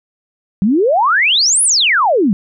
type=exponential two-way sweep; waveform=sine; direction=up then down; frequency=181.5 to 10700 to 181.5 Hz; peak=-9 dBFS; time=0.62-2.33 s; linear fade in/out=0 ms; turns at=1.63 s; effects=none